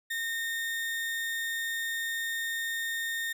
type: tone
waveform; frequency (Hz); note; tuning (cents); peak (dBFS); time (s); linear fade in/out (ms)
35% pulse; 1834; A#6; -29; -29; 0.1-3.33; 10
effects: none